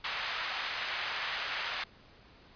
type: band-pass noise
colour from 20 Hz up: white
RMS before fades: -36 dBFS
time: 0.04-1.84 s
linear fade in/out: 5 ms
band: 1000 to 2800 Hz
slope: 12 dB/octave
effects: pink hiss -58 dBFS RMS until 2.55 s + resampled to 11025 Hz